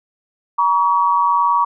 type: tone pair together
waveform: sine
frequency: 951 / 1132.2 Hz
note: A#5 / C#6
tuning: +34 / +36 cents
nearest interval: minor third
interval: 302 cents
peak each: -15 dBFS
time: 0.58-1.65 s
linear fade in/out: 10 ms
effects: none